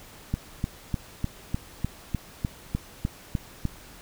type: click train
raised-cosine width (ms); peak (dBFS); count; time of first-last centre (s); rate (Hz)
5; -13; 12; 0.34-3.653; 3.32
effects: pink hiss -48 dBFS RMS until 4.01 s

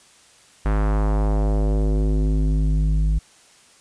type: tone with low-pass filter sweep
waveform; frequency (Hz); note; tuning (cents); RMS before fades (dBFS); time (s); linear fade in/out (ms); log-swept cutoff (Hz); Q
square; 51.91; G#1; 0; -19; 0.65-3.19; 10; 1600 to 120; 1.4
effects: white hiss -52 dBFS RMS until 3.8 s + resampled to 22050 Hz

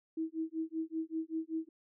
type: tone with tremolo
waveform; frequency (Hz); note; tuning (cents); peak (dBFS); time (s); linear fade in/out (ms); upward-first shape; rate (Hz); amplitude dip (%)
sine; 321.9; E4; -41; -31; 0.17-1.69; 5; sine; 5.2; 100
effects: none

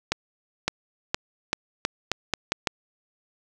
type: accelerating click train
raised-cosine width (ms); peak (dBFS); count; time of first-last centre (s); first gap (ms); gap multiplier
0.2; -5; 9; 0.12-2.672; 560; 0.83
effects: none

